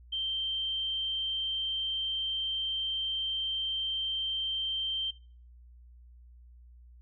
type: tone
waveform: sine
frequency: 3136 Hz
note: G7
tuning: in tune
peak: -30 dBFS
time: 0.12-5.11 s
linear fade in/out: 10 ms
effects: noise-tail reverb RT60 0.4 s tail -19 dB re dry + added 60 Hz sine -51 dBFS peak until 7.01 s